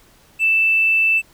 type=tone; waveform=triangle; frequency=2648 Hz; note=E7; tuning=7 cents sharp; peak=-9 dBFS; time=0.39-1.22 s; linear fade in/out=50 ms; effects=tanh soft clip ceiling -11 dBFS + pink hiss -52 dBFS RMS until 1.33 s